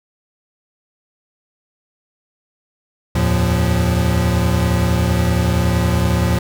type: tone cluster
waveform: square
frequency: 78.8 / 89.5 / 113.9 / 176.2 Hz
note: D#2 / F2 / A#2 / F3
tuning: +23 / +43 / -40 / +16 cents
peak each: -19 / -26 / -19 / -20 dBFS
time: 3.15-6.39 s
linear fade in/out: 5 ms
effects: none